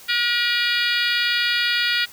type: harmonic tone with a mistuned harmonic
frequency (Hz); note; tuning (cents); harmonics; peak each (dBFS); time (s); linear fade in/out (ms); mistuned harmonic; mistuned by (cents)
479.3; A#4; +48; 3 / 4 / 5 / 6 / 7 / 8 / 9 / 10; -24 / -25 / -26 / -27 / -27 / -28 / -29 / -29; 0.08-2.06; 20; 8; -19
effects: white hiss -44 dBFS RMS until 2.12 s